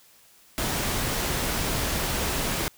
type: noise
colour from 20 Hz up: pink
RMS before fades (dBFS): -27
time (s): 0.58-2.68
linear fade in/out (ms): 0
effects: white hiss -56 dBFS RMS until 2.77 s